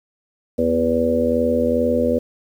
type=harmonic tone with a mistuned harmonic; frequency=82.41 Hz; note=E2; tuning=in tune; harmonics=1 / 3 / 4 / 5 / 6 / 7; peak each=-29 / -20 / -29 / -27 / -19 / -23 dBFS; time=0.58-2.19 s; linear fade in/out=10 ms; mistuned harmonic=3; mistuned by=-19 cents; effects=8-bit